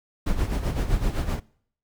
brown noise with tremolo, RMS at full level -22 dBFS, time 0.26-1.4 s, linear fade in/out 10 ms, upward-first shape sine, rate 7.8 Hz, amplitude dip 65%, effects noise-tail reverb RT60 0.6 s tail -23 dB re dry

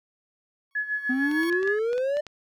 15% pulse tone with exponential growth, 1108.7 Hz, C#6, in tune, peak -26 dBFS, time 0.71-1.5 s, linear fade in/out 1 ms, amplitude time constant 170 ms
sine tone with tremolo, 1699 Hz, G#6, 39 cents sharp, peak -23 dBFS, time 0.75-1.79 s, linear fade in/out 5 ms, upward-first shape sine, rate 6.6 Hz, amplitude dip 75%
triangle exponential sweep, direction up, 249.9 to 603 Hz, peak -21 dBFS, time 1.09-2.21 s, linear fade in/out 10 ms
clicks, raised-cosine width 0.2 ms, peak -23 dBFS, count 9, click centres 1.314 / 1.433 / 1.527 / 1.63 / 1.676 / 1.931 / 1.98 / 2.17 / 2.267 s
effects none

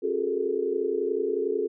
sine tone cluster, 272.5 / 361.7 / 398.1 / 420.9 / 452 Hz, C#4 / F#4 / G4 / G#4 / A4, -29 / -39 / +27 / +23 / +47 cents, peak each -36 / -30 / -35 / -27 / -31 dBFS, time 0.02-1.68 s, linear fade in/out 20 ms, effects none

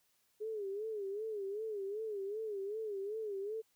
sine tone with vibrato, 415.3 Hz, G#4, in tune, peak -37 dBFS, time 0.4-3.62 s, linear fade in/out 20 ms, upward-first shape sine, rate 2.6 Hz, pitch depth 120 cents each way, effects white hiss -75 dBFS RMS until 3.75 s

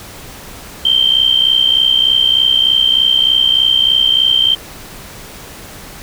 sine tone with amplitude modulation, 3136 Hz, G7, in tune, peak -5 dBFS, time 0.85-4.55 s, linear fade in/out 5 ms, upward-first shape sine, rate 63.3 Hz, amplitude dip 75%, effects pink hiss -33 dBFS RMS until 6.02 s

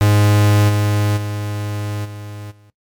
45% pulse tone with level steps, 103.83 Hz, G#2, in tune, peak -10 / -14 / -21 / -29 / -46 dBFS, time 0.01-2.7 s, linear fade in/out 0 ms, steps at 0.68 / 1.16 / 2.04 / 2.5 s, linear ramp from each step 20 ms, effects noise-tail reverb RT60 0.1 s tail -18 dB re dry + MP3 96 kbps

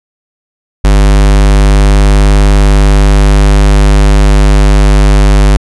square tone, 50.1 Hz, G1, 38 cents sharp, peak -3 dBFS, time 0.84-5.57 s, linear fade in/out 5 ms, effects resampled to 24000 Hz

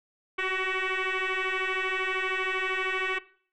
sine tone with frequency modulation, 382.4 Hz, G4, 43 cents flat, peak -25 dBFS, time 0.38-3.19 s, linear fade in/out 10 ms, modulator 376 Hz, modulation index 6.6, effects noise-tail reverb RT60 0.5 s tail -19 dB re dry + tanh soft clip ceiling -22 dBFS

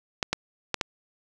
clicks, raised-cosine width 0.2 ms, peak -7 dBFS, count 4, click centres 0.228 / 0.33 / 0.743 / 0.812 s, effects none

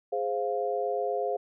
sine chord, F minor, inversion first, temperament equal, 415.3 / 523.3 / 698.5 Hz, Ab4 / C5 / F5, 0 / 0 / 0 cents, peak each -31 dBFS, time 0.12-1.37 s, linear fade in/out 10 ms, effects none

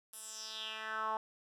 10% pulse tone with band-pass filter sweep, 218.8 Hz, A3, 9 cents flat, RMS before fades -41 dBFS, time 0.13-1.17 s, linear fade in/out 2 ms, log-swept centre 11000 to 890 Hz, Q 3.9, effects none

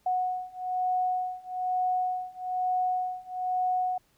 sine beating tone pair, 734 / 735.1 Hz, F#5 / F#5, -14 / -11 cents, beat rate 1.1 Hz, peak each -30 / -29 dBFS, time 0.06-3.98 s, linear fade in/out 5 ms, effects pink hiss -67 dBFS RMS until 4.17 s

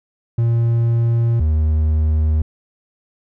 triangle tone pair in turn, 116.54 / 77.56 Hz, A#2 / D#2, 0 / -5 cents, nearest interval perfect fifth, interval 705 cents, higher first, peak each -11 dBFS, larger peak neither, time 0.38-1.4 / 1.4-2.42 s, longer neither, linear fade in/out 5 ms, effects none

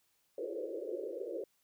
white band-pass noise, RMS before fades -40 dBFS, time 0.38-1.44 s, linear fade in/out 2 ms, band 330 to 560 Hz, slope 96 dB/octave, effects white hiss -75 dBFS RMS until 1.63 s

